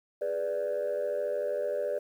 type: chord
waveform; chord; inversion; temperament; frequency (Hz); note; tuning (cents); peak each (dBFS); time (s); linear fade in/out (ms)
sine; G# diminished; none; equal; 415.3 / 493.9 / 587.3; G#4 / B4 / D5; 0 / 0 / 0; -34 / -32 / -29; 0.21-1.99; 10
effects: tanh soft clip ceiling -24 dBFS + 10-bit